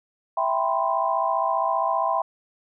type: chord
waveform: sine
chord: C major seventh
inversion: first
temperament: equal with one note detuned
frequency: 659.3 / 784 / 987.8 / 1042.9 Hz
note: E5 / G5 / B5 / C6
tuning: 0 / 0 / 0 / -6 cents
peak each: -26 dBFS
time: 0.37-2.22 s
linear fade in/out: 5 ms
effects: none